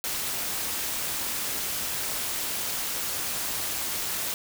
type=noise with amplitude modulation; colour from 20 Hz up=white; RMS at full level=-28 dBFS; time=0.04-4.34 s; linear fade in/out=0 ms; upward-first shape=sine; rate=259 Hz; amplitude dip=50%; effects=none